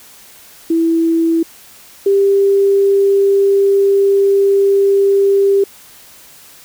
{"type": "tone pair in turn", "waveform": "sine", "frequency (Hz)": [329.6, 395.9], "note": ["E4", "G4"], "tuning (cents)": [0, 17], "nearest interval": "minor third", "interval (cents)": 317, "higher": "second", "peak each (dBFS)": [-10, -8], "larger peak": "second", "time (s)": [[0.7, 1.43], [2.06, 5.64]], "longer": "second", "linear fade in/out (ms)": 5, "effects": ["white hiss -41 dBFS RMS until 6.64 s"]}